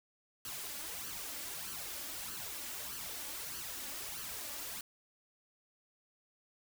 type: noise with flanger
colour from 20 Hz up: white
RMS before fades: -43 dBFS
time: 0.45-4.81 s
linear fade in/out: 2 ms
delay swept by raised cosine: 0.66 to 3.56 ms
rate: 1.6 Hz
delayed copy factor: +0.65
effects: none